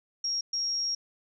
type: tone bursts at uneven times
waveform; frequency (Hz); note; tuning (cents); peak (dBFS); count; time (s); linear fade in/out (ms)
sine; 5588; F8; 0; -27; 2; 0.24-0.41 / 0.53-0.95; 5
effects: none